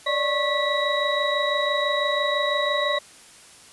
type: tone cluster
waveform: sine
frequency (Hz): 574 / 600 / 1095 / 1960 / 3843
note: D5 / D5 / C#6 / B6 / B7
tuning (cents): -40 / +37 / -22 / -14 / -48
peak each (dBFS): -27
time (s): 0.06-2.99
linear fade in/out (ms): 10
effects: white hiss -48 dBFS RMS until 3.72 s + resampled to 24000 Hz